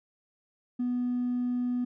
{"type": "tone with hard clipping", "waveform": "sine", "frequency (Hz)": 246.3, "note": "B3", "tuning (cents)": -5, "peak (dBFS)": -27, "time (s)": [0.79, 1.85], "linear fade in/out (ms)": 10, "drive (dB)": 1, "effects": []}